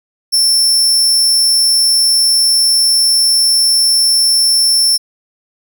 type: tone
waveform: sawtooth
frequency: 5380 Hz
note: E8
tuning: 34 cents sharp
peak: -6 dBFS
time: 0.32-4.98 s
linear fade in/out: 20 ms
effects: none